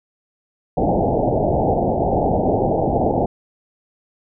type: low-pass noise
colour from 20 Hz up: white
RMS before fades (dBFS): -18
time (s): 0.77-3.26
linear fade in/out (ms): 5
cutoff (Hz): 830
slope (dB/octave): 96
effects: none